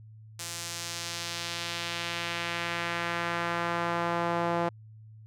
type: tone with band-pass filter sweep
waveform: sawtooth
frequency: 170.9 Hz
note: F3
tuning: 37 cents flat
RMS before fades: -32 dBFS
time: 0.39-4.69 s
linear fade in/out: 5 ms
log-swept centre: 7600 to 760 Hz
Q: 1.1
effects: added 109 Hz sine -47 dBFS peak until 5.26 s